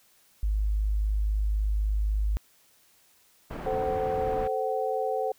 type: tone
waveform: sine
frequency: 51.91 Hz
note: G#1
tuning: in tune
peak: -23 dBFS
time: 0.43-2.37 s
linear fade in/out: 0 ms
type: low-pass noise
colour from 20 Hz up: pink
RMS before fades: -36 dBFS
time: 3.5-4.48 s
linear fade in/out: 10 ms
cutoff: 1400 Hz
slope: 12 dB/octave
type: chord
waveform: sine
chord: F# diminished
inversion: first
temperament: equal with one note detuned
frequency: 440 / 523.3 / 756.8 Hz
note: A4 / C5 / F#5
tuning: 0 / 0 / +39 cents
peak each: -30 dBFS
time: 3.66-5.32 s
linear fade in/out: 5 ms
effects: white hiss -62 dBFS RMS until 5.38 s